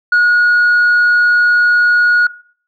sine tone, 1448 Hz, F#6, 38 cents flat, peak -5 dBFS, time 0.12-2.27 s, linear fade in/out 5 ms, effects noise-tail reverb RT60 0.5 s tail -21 dB re dry + tanh soft clip ceiling -6 dBFS

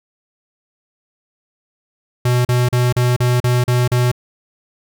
square tone bursts, 123.47 Hz, B2, in tune, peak -13 dBFS, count 8, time 2.25-4.116 s, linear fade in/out 5 ms, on 200 ms, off 38 ms, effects none

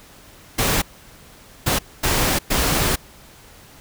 pink noise bursts at uneven times, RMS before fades -19 dBFS, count 4, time 0.58-0.82 / 1.66-1.79 / 2.03-2.39 / 2.5-2.96 s, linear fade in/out 10 ms, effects pink hiss -46 dBFS RMS until 3.8 s

